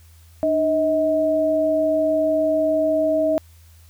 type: tone pair together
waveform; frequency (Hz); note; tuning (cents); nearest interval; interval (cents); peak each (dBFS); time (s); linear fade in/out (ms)
sine; 301.1 / 635.3; D4 / D#5; +43 / +36; octave + minor second; 1293; -23 / -17; 0.43-3.38; 0
effects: added 82 Hz sine -46 dBFS peak until 3.89 s + white hiss -56 dBFS RMS until 3.89 s